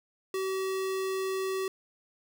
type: tone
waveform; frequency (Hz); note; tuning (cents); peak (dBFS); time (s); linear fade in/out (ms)
square; 381.3; G4; -48; -30; 0.34-1.68; 2
effects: 11-bit